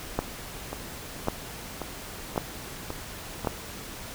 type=two click trains; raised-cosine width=1 ms; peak=-18 / -10 dBFS; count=6 / 4; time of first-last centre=0.73-3.447 / 0.19-3.472 s; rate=1.84 / 0.914 Hz; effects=pink hiss -40 dBFS RMS until 4.14 s